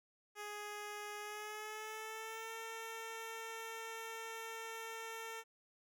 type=tone with pitch glide; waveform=10% pulse; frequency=416.2 to 451.3 Hz; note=G#4 to A4; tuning=+4 to +44 cents; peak=-36 dBFS; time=0.35-5.44 s; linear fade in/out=50 ms; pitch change=+140 cents; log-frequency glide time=1.19-2.51 s; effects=none